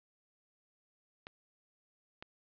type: clicks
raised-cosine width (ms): 0.3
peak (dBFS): -29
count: 2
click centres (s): 1.269 / 2.225
effects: resampled to 11025 Hz + 10-bit